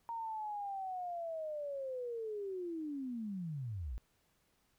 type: linear sweep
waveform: sine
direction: down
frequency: 932.3 to 49 Hz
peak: -38 dBFS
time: 0.09-3.98 s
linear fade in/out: 0 ms
effects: pink hiss -75 dBFS RMS until 4.78 s